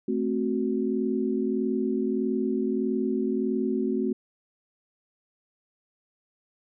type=chord; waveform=sine; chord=F# diminished; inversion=first; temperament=equal; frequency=220 / 261.6 / 370 Hz; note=A3 / C4 / F#4; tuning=0 / 0 / 0 cents; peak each=-28 dBFS; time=0.08-4.13 s; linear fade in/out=5 ms; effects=none